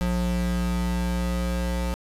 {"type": "tone pair together", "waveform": "square", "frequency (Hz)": [59.67, 178.8], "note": ["A#1", "F3"], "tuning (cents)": [41, 41], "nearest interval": "octave + perfect fifth", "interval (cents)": 1900, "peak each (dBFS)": [-26, -28], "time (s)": [0.01, 1.94], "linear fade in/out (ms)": 0, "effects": ["resampled to 32000 Hz", "10-bit"]}